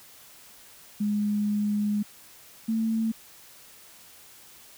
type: tone pair in turn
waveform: sine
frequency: 207.7 / 223.4 Hz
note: G#3 / A3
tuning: 0 / +27 cents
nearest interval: minor second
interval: 127 cents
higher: second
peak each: -23 dBFS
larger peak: neither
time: 1-2.03 / 2.68-3.12 s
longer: first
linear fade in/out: 10 ms
effects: white hiss -51 dBFS RMS until 4.77 s